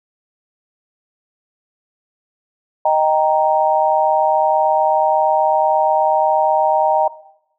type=chord; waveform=sine; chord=Eb major; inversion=none; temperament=equal; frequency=622.3 / 784 / 932.3 Hz; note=Eb5 / G5 / Bb5; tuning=0 / 0 / 0 cents; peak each=-16 dBFS; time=2.85-7.08 s; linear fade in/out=5 ms; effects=noise-tail reverb RT60 0.8 s tail -18 dB re dry